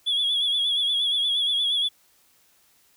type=tone with vibrato; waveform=triangle; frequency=3374 Hz; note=G#7; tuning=27 cents sharp; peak=-18 dBFS; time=0.06-1.89 s; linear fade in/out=20 ms; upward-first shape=sine; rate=8.5 Hz; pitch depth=55 cents each way; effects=tanh soft clip ceiling -17 dBFS + white hiss -61 dBFS RMS until 2.96 s